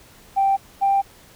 sine tone pair in turn, 783 / 788.9 Hz, G5 / G5, -2 / +11 cents, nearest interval unison, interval 13 cents, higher second, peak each -14 dBFS, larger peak neither, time 0.36-0.57 / 0.81-1.02 s, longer neither, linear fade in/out 20 ms, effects tanh soft clip ceiling -10 dBFS + pink hiss -49 dBFS RMS until 1.35 s

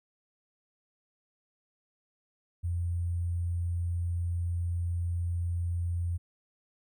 sine tone with sample-and-hold, 86.4 Hz, F2, 18 cents flat, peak -28 dBFS, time 2.63-6.18 s, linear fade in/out 20 ms, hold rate 8820 Hz, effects none

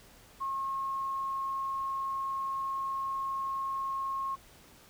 sine tone, 1081 Hz, C#6, 44 cents flat, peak -31 dBFS, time 0.4-4.36 s, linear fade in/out 20 ms, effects pink hiss -57 dBFS RMS until 4.89 s

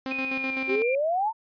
sawtooth tone with tremolo, 264 Hz, C4, 16 cents sharp, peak -25 dBFS, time 0.06-0.82 s, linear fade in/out 0 ms, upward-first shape square, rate 7.9 Hz, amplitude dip 55%
sine tone with pitch glide, 2479 to 2381 Hz, D#7 to D7, -7 to +23 cents, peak -28 dBFS, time 0.11-0.95 s, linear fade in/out 2 ms, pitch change -70 cents, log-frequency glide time 0.26-0.57 s
sine exponential sweep, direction up, 365.8 to 926 Hz, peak -22 dBFS, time 0.67-1.33 s, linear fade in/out 50 ms
effects resampled to 11025 Hz

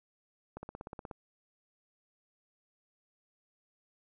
click train, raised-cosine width 1 ms, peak -28 dBFS, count 10, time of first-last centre 0.57-1.112 s, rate 16.6 Hz, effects none

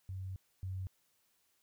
sine tone pair in turn, 94.4 / 93.94 Hz, F#2 / F#2, +35 / +27 cents, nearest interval unison, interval 8 cents, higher first, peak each -39 / -37 dBFS, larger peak second, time 0.09-0.36 / 0.63-0.87 s, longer first, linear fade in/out 0 ms, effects white hiss -75 dBFS RMS until 1.62 s

